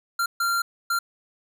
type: tone bursts at uneven times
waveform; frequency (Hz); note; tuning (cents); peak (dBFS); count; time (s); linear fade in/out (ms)
square; 1382; F6; -19; -22; 3; 0.19-0.26 / 0.4-0.62 / 0.9-0.99; 5
effects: none